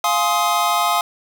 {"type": "chord", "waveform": "square", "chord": "F minor seventh", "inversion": "none", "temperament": "just", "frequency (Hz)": [698.5, 838.1, 1047.7, 1257.2], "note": ["F5", "Ab5", "C6", "Eb6"], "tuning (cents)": [0, 16, 2, 18], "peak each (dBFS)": [-22, -23, -23, -21], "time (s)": [0.04, 1.01], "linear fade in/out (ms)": 2, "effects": ["7-bit"]}